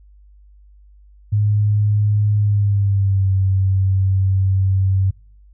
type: tone with pitch glide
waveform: sine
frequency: 104.4 to 95.74 Hz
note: G#2 to G2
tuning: +10 to -40 cents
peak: -13 dBFS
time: 1.32-5.11 s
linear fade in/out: 10 ms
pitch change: -150 cents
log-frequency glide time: 2.36-3.31 s
effects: noise-tail reverb RT60 0.5 s tail -26 dB re dry + added 50 Hz sine -44 dBFS peak until 5.53 s